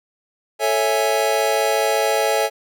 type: chord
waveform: square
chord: A major seventh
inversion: none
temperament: equal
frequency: 440 / 554.4 / 659.3 / 830.6 Hz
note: A4 / C#5 / E5 / G#5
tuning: 0 / 0 / 0 / 0 cents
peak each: -23 dBFS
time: 0.59-2.5 s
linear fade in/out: 50 ms
effects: none